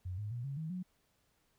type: tone with pitch steps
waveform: sine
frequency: 91.2 / 104.76 / 120.34 / 138.23 / 158.79 / 182.4 Hz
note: F#2 / G#2 / B2 / C#3 / D#3 / F#3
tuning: -24 / +16 / -44 / -5 / +36 / -24 cents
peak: -37 dBFS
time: 0.05-0.83 s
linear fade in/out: 10 ms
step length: 130 ms
effects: pink hiss -75 dBFS RMS until 1.58 s